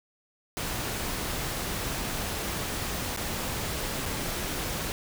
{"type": "noise with dropouts", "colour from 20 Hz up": "pink", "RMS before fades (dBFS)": -32, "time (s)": [0.57, 4.92], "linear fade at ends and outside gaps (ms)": 0, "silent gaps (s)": [[3.163, 3.173], [4.056, 4.06]], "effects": []}